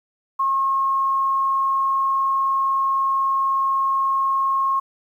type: tone with frequency modulation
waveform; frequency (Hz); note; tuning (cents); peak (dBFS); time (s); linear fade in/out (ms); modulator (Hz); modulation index
sine; 1081; C#6; -44; -17; 0.39-4.8; 10; 39.6; 0.21
effects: 9-bit